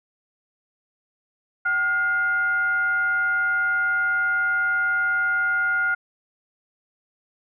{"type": "tone with frequency modulation", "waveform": "sine", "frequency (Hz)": 1423, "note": "F6", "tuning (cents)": 32, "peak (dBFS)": -19, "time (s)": [1.65, 5.95], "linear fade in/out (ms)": 10, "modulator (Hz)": 658, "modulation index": 0.34, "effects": []}